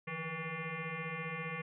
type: tone with frequency modulation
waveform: sine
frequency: 1131 Hz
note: C#6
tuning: 34 cents sharp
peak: -37 dBFS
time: 0.07-1.62 s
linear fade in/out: 10 ms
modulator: 321 Hz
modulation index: 4.2
effects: none